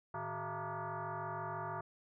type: tone with frequency modulation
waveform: sine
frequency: 108.9 Hz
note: A2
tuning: 17 cents flat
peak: -38 dBFS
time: 0.14-1.81 s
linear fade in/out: 5 ms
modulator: 264 Hz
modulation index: 4.7
effects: none

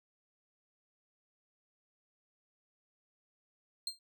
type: tone with exponential decay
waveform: 35% pulse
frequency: 4186 Hz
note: C8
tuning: in tune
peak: -30 dBFS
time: 3.87-3.99 s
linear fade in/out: 2 ms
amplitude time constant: 25 ms
effects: none

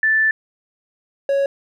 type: tone pair in turn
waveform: sine / triangle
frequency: 1760 / 554.4 Hz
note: A6 / C#5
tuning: 0 / 0 cents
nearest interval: octave + minor sixth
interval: 2000 cents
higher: first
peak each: -13 dBFS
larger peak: neither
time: 0.03-0.31 / 1.29-1.46 s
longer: first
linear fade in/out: 2 ms
effects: none

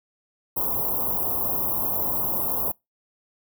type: band-stop noise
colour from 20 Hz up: white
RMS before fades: -25 dBFS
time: 0.56-2.72 s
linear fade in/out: 10 ms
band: 1100 to 12000 Hz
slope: 48 dB/octave
effects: noise-tail reverb RT60 0.2 s tail -25 dB re dry

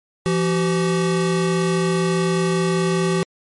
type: tone pair together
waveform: square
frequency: 170.1 / 381.9 Hz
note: F3 / G4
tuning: -45 / -45 cents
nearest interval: octave + major second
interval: 1400 cents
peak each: -20 / -21 dBFS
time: 0.26-3.23 s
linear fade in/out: 0 ms
effects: MP3 48 kbps

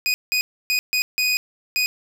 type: tone bursts at uneven times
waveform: 25% pulse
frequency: 2489 Hz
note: D#7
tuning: in tune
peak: -14 dBFS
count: 6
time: 0.06-0.14 / 0.32-0.41 / 0.7-0.79 / 0.93-1.02 / 1.18-1.37 / 1.76-1.86 s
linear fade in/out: 0 ms
effects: none

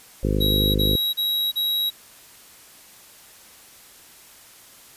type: harmonic tone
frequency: 51.2 Hz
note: G#1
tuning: 24 cents flat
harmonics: 1 / 2 / 3 / 4 / 5 / 6 / 7 / 8 / 9 / 10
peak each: -23 / -26 / -28 / -29 / -30 / -31 / -31 / -32 / -33 / -33 dBFS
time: 0.23-0.96 s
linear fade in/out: 5 ms
type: tone bursts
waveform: square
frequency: 3849 Hz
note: B7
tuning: 45 cents flat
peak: -21 dBFS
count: 4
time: 0.4-1.905 s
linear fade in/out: 20 ms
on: 350 ms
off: 35 ms
effects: white hiss -48 dBFS RMS until 4.96 s + resampled to 32000 Hz

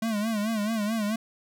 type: tone with vibrato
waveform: square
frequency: 216 Hz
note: A3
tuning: 32 cents flat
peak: -26 dBFS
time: 0.02-1.16 s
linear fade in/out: 5 ms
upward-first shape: sine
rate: 4.6 Hz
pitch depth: 100 cents each way
effects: none

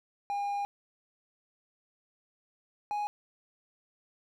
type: tone pair in turn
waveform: triangle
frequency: 809 / 829.8 Hz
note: G#5 / G#5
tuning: -46 / -2 cents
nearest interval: unison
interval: 44 cents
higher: second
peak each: -28 dBFS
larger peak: neither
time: 0.3-0.65 / 2.91-3.07 s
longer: first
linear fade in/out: 0 ms
effects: none

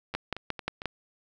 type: two click trains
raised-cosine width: 0.3 ms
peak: -21 / -13 dBFS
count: 4 / 5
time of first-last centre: 0.14-0.819 / 0.15-0.857 s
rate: 4.42 / 5.66 Hz
effects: none

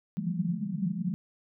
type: band-pass noise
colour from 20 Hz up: pink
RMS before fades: -31 dBFS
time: 0.17-1.14 s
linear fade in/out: 0 ms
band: 160 to 210 Hz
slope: 96 dB/octave
effects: none

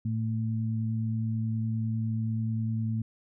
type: tone pair together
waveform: sine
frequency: 112.01 / 222.6 Hz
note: A2 / A3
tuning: +31 / +20 cents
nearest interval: octave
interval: 1189 cents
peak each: -28 / -32 dBFS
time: 0.05-3.02 s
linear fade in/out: 5 ms
effects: none

